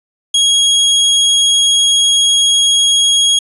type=tone; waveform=sawtooth; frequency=3296 Hz; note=G#7; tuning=14 cents flat; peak=-5 dBFS; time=0.34-3.39 s; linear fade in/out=5 ms; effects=resampled to 24000 Hz